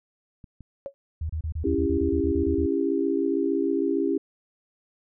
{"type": "clicks", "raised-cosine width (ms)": 5, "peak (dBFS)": -32, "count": 5, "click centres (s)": [0.442, 0.607, 2.04, 2.403, 2.506]}
{"type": "tone with exponential decay", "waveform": "sine", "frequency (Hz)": 554.4, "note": "C#5", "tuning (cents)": 0, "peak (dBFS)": -26, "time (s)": [0.86, 0.94], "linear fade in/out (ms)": 0, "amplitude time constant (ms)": 16}
{"type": "tone bursts", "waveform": "sine", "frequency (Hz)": 78.9, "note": "D#2", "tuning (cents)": 25, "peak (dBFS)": -26, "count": 13, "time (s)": [1.21, 2.663], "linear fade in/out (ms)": 5, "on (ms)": 85, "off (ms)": 29}
{"type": "chord", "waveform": "sine", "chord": "C# diminished", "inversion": "none", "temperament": "just", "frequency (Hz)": [277.2, 332.6, 399.1], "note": ["C#4", "E4", "G4"], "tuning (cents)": [0, 16, 31], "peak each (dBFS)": -26, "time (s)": [1.64, 4.18], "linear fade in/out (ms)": 5}
{"effects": []}